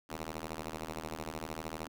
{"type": "ring-modulated tone", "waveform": "5% pulse", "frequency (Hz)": 79.3, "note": "D#2", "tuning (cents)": 33, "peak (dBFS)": -25, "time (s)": [0.09, 1.88], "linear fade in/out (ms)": 5, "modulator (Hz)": 271, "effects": []}